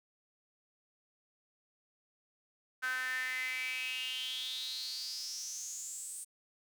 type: tone with high-pass filter sweep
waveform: sawtooth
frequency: 256.4 Hz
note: C4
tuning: 35 cents flat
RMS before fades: -39 dBFS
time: 2.82-6.25 s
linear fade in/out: 20 ms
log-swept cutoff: 1500 to 8800 Hz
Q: 8.5
effects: none